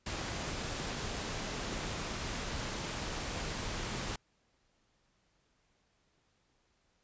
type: noise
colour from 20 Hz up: pink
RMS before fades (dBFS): -38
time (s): 0.06-4.16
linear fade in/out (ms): 5
effects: pink hiss -74 dBFS RMS until 7.03 s + resampled to 16000 Hz